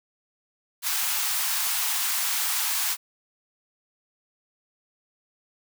white high-pass noise, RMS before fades -26 dBFS, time 0.82-2.97 s, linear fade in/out 50 ms, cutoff 760 Hz, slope 48 dB/octave, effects none

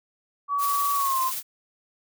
sine tone with pitch glide, 1137 to 1042.6 Hz, C#6 to C6, +44 to -6 cents, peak -22 dBFS, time 0.48-1.32 s, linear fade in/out 50 ms, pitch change -150 cents, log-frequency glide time 0.95-1.21 s
blue noise with tremolo, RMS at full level -29 dBFS, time 0.58-1.43 s, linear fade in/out 50 ms, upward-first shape triangle, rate 19 Hz, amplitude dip 35%
effects none

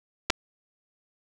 clicks, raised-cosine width 0.2 ms, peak -5 dBFS, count 2, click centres 0.3 / 0.303 s, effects none

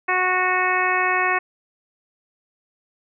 harmonic tone, 367.3 Hz, F#4, 13 cents flat, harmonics 1 / 2 / 3 / 4 / 5 / 6 / 7, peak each -28 / -25 / -23 / -28 / -23 / -26 / -27 dBFS, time 0.08-1.39 s, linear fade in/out 10 ms, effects none

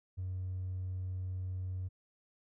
sine tone with hard clipping, 92.5 Hz, F#2, in tune, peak -36 dBFS, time 0.17-1.89 s, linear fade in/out 20 ms, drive 1 dB, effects none

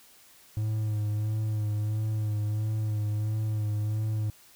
triangle tone with vibrato, 107 Hz, A2, 48 cents flat, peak -24 dBFS, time 0.57-4.3 s, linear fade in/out 0 ms, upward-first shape sine, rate 1.5 Hz, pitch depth 30 cents each way, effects white hiss -56 dBFS RMS until 4.55 s

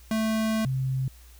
square / sine tone pair in turn, 220 / 131.68 Hz, A3 / C3, 0 / +11 cents, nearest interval major sixth, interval 889 cents, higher first, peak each -24 dBFS, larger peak neither, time 0.11-0.65 / 0.65-1.08 s, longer first, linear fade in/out 2 ms, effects added 60 Hz sine -48 dBFS peak until 1.39 s + white hiss -56 dBFS RMS until 1.39 s

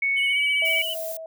sine tone with pitch glide, 2217 to 2285 Hz, C#7 to D7, 0 to -48 cents, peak -20 dBFS, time 0.02-0.82 s, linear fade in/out 5 ms, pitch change +52 cents, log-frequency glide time 0.29-0.4 s
triangle tone with vibrato, 2962 Hz, F#7, 1 cent sharp, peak -25 dBFS, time 0.16-0.95 s, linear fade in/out 20 ms, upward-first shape sine, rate 15 Hz, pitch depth 42 cents each way
sine tone with tremolo, 647 Hz, E5, 32 cents flat, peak -29 dBFS, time 0.62-1.26 s, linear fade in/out 2 ms, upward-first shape square, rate 3 Hz, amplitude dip 40%
violet noise, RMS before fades -35 dBFS, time 0.65-1.17 s, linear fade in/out 2 ms
effects none

